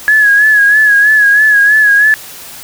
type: tone with vibrato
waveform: sine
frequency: 1684 Hz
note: G#6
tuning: 24 cents sharp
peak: -4 dBFS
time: 0.08-2.14 s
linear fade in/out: 0 ms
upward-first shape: sine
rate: 3.1 Hz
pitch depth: 55 cents each way
effects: white hiss -30 dBFS RMS until 2.63 s